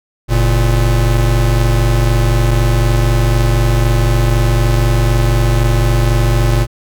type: tone pair together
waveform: square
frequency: 46.84 / 116.54 Hz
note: F#1 / A#2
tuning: +22 / 0 cents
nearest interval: octave + major third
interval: 1578 cents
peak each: -13 dBFS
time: 0.28-6.67 s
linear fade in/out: 50 ms
effects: none